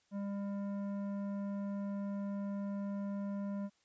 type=tone with tanh clipping; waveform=triangle; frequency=200.2 Hz; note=G3; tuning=37 cents sharp; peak=-38 dBFS; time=0.11-3.7 s; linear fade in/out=50 ms; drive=16 dB; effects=white hiss -74 dBFS RMS until 3.84 s + resampled to 16000 Hz